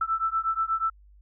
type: beating tone pair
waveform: sine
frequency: 1321 / 1329.3 Hz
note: E6 / E6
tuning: +3 / +14 cents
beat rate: 8.3 Hz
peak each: -27 dBFS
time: 0.01-0.9 s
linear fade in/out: 5 ms
effects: added 50 Hz sine -51 dBFS peak until 1.21 s